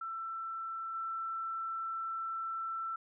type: tone with level steps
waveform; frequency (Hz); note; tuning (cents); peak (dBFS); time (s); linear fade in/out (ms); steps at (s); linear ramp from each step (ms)
sine; 1336; E6; +23; -37 / -35; 0.01-2.96; 5; 0.94; 10
effects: none